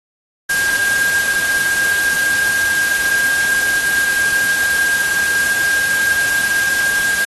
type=tone in noise; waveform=sine; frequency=1612 Hz; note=G6; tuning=48 cents sharp; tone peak=-14 dBFS; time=0.49-7.25 s; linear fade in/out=10 ms; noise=white; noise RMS=-22 dBFS; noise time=0.49-7.25 s; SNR=+5 dB; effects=AAC 32 kbps